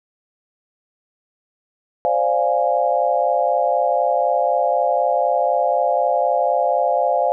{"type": "chord", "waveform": "sine", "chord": "D half-diminished seventh", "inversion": "third", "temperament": "equal", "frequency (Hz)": [523.3, 587.3, 698.5, 830.6], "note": ["C5", "D5", "F5", "Ab5"], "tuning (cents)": [0, 0, 0, 0], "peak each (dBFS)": [-21, -21, -19, -22], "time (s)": [2.05, 7.32], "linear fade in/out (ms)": 0, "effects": []}